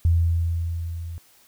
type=tone with level ramp; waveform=sine; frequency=84 Hz; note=E2; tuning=33 cents sharp; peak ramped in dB=-14 to -31 dBFS; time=0.05-1.18 s; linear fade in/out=0 ms; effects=white hiss -56 dBFS RMS until 1.47 s